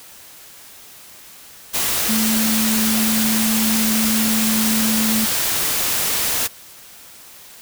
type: tone in noise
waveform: sine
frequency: 220 Hz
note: A3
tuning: in tune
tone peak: -18 dBFS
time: 2.08-5.26 s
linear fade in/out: 20 ms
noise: white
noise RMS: -20 dBFS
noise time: 1.73-6.48 s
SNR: -1 dB
effects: white hiss -42 dBFS RMS until 7.61 s